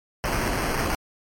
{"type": "noise with sample-and-hold", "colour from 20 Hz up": "pink", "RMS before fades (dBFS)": -25, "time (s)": [0.24, 0.95], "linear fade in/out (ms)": 0, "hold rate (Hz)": 3675, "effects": ["MP3 64 kbps"]}